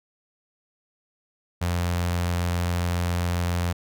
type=tone with notch filter; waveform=sawtooth; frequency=87.31 Hz; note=F2; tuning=in tune; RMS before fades=-25 dBFS; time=1.61-3.73 s; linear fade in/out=10 ms; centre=320 Hz; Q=1.4; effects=none